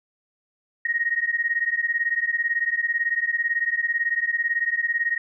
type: beating tone pair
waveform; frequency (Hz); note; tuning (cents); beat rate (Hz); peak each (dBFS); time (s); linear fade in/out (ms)
sine; 1864.7 / 1882.7; A#6 / A#6; 0 / +17; 18; -24; 0.85-5.18; 5
effects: none